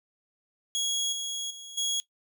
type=tone with level steps; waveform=25% pulse; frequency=3322 Hz; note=G#7; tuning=in tune; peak=-23 / -28 / -38 / -23 dBFS; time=0.75-2 s; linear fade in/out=0 ms; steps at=1.12 / 1.5 / 1.77 s; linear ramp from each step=10 ms; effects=noise-tail reverb RT60 0.1 s tail -18 dB re dry